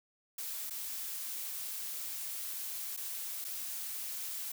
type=noise with dropouts; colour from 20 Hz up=blue; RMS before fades=-40 dBFS; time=0.38-4.52 s; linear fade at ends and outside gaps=5 ms; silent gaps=0.698-0.706 / 2.966-2.973 / 3.444-3.448 s; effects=none